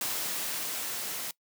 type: noise with level ramp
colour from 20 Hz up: white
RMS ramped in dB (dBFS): -32 to -36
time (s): 0.01-1.31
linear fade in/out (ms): 2
effects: noise-tail reverb RT60 0.1 s tail -21 dB re dry + high-pass 150 Hz 12 dB/octave